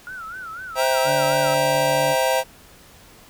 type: tone with vibrato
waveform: sine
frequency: 1411 Hz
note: F6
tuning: 17 cents sharp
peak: -31 dBFS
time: 0.07-1.54 s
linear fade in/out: 0 ms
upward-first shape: sine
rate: 4 Hz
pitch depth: 150 cents each way
type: chord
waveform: square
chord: C dominant seventh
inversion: none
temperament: just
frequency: 523.3 / 654.1 / 784.9 / 941.9 Hz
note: C5 / E5 / G5 / Bb5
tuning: 0 / -14 / +2 / +18 cents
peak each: -22 / -24 / -26 / -25 dBFS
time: 0.75-2.44 s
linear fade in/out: 50 ms
type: harmonic tone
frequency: 144.2 Hz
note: D3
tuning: 31 cents flat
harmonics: 1 / 2 / 4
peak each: -29 / -33 / -30 dBFS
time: 1.04-2.16 s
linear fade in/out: 50 ms
effects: pink hiss -48 dBFS RMS until 3.29 s